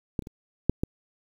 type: clicks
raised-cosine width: 3 ms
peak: -14 / -30 / -26 / -6 / -12 dBFS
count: 5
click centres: 0.192 / 0.223 / 0.271 / 0.696 / 0.835 s
effects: 8-bit